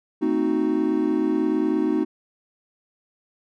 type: chord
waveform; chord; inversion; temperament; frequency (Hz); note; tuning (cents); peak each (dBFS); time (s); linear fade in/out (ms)
triangle; A diminished seventh; none; equal with one note detuned; 225 / 261.6 / 311.1 / 370; A3 / C4 / Eb4 / Gb4; +39 / 0 / 0 / 0; -26 / -24 / -20 / -24; 0.21-2.05; 20
effects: none